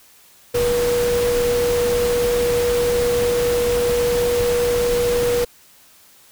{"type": "tone in noise", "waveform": "sine", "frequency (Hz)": 482.4, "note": "B4", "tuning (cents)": -41, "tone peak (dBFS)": -16, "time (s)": [0.54, 5.45], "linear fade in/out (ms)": 10, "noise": "pink", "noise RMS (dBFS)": -26, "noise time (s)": [0.54, 5.45], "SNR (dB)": 7, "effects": ["white hiss -50 dBFS RMS until 6.31 s"]}